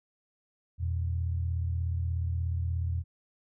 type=tone pair together; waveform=sine; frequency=84.6 / 121.33 Hz; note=E2 / B2; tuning=+45 / -30 cents; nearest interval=tritone; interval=625 cents; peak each=-28 / -36 dBFS; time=0.78-3.04 s; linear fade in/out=50 ms; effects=none